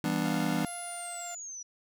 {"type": "chord", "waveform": "square", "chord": "E minor seventh", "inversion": "none", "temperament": "just", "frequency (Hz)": [164.81, 197.78, 247.2, 296.7], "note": ["E3", "G3", "B3", "D4"], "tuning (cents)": [0, 16, 2, 18], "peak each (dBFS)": -34, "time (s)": [0.04, 0.65], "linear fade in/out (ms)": 2}
{"type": "tone", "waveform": "sawtooth", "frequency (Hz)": 698.5, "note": "F5", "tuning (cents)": 0, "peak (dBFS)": -36, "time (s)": [0.25, 1.35], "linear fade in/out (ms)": 5}
{"type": "exponential sweep", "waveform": "sine", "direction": "down", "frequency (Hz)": [11175, 5790], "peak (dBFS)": -39, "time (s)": [0.66, 1.63], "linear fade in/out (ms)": 10}
{"effects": []}